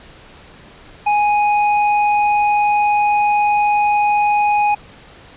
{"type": "tone with hard clipping", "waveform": "triangle", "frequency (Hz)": 830.6, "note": "G#5", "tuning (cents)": 0, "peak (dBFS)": -14, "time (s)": [1.06, 4.75], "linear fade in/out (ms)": 10, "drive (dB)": 15, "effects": ["pink hiss -42 dBFS RMS until 5.36 s", "resampled to 8000 Hz"]}